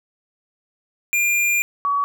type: tone pair in turn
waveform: square / sine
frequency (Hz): 2400 / 1132.6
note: D7 / C#6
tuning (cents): +37 / +37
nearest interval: octave + minor second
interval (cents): 1300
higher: first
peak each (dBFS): -17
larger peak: neither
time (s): 1.13-1.62 / 1.85-2.04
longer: first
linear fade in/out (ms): 0
effects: none